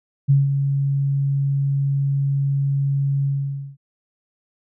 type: tone with ADSR envelope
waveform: sine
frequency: 139 Hz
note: C#3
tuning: 5 cents sharp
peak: -10 dBFS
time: 0.28-3.77 s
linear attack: 23 ms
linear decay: 170 ms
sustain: -7 dB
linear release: 520 ms
effects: none